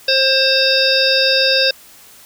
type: harmonic tone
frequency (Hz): 531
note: C5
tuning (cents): +25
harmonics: 1 / 3 / 5 / 7 / 9 / 10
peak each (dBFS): -17 / -20 / -20 / -18 / -17 / -20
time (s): 0.08-1.71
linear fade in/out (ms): 5
effects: white hiss -43 dBFS RMS until 2.25 s